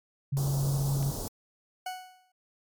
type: tone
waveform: sine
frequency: 138.59 Hz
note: C#3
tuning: in tune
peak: -25 dBFS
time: 0.32-1.11 s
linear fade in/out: 10 ms
type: band-stop noise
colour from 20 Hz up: pink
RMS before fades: -36 dBFS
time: 0.37-1.28 s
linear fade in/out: 0 ms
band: 970 to 4800 Hz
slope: 24 dB/octave
type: clicks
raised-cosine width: 0.2 ms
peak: -31 / -30 dBFS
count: 2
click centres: 1.026 / 1.029 s
type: tone with exponential decay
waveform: 40% pulse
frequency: 740 Hz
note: F#5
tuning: in tune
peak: -30 dBFS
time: 1.86-2.32 s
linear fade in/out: 5 ms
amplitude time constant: 100 ms
effects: MP3 96 kbps